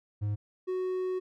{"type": "tone pair in turn", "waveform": "triangle", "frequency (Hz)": [103.83, 370], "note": ["G#2", "F#4"], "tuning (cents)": [0, 0], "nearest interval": "octave + minor seventh", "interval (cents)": 2200, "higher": "second", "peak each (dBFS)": [-26, -27], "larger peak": "first", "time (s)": [[0.21, 0.36], [0.67, 1.2]], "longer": "second", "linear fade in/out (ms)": 20, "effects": []}